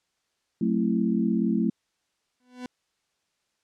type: chord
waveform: sine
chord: F# half-diminished seventh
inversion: none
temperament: just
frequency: 185 / 222 / 266.4 / 333 Hz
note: F#3 / A3 / C4 / E4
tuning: 0 / +16 / +31 / +18 cents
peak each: -27 / -24 / -30 / -29 dBFS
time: 0.61-1.7 s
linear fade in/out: 5 ms
type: tone with exponential growth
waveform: 40% pulse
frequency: 249.4 Hz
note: B3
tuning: 17 cents sharp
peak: -30 dBFS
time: 2.4-2.66 s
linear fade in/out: 2 ms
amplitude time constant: 55 ms
effects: white hiss -75 dBFS RMS until 3.63 s + low-pass 7000 Hz 12 dB/octave